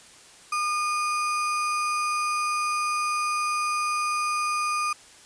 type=tone with sample-and-hold; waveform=sine; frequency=1212 Hz; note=D#6; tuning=46 cents flat; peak=-23 dBFS; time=0.52-4.93 s; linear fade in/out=5 ms; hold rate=3675 Hz; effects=white hiss -50 dBFS RMS until 5.25 s + resampled to 22050 Hz